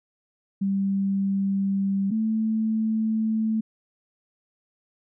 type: tone pair in turn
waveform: sine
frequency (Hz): 196 / 220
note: G3 / A3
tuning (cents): 0 / 0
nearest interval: major second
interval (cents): 200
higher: second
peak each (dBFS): -21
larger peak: neither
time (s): 0.61-2.11 / 2.11-3.61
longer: neither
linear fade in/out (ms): 10
effects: none